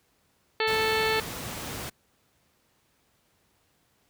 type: harmonic tone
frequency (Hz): 440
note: A4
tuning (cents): 0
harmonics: 1 / 2 / 3 / 4 / 5 / 6 / 7 / 8 / 9 / 10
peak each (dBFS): -27 / -31 / -34 / -31 / -33 / -34 / -38 / -37 / -41 / -35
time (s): 0.6-1.2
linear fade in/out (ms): 2
type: noise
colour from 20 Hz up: pink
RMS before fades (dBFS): -36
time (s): 0.67-1.9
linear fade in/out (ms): 10
effects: pink hiss -68 dBFS RMS until 4.09 s + high-pass 60 Hz 12 dB/octave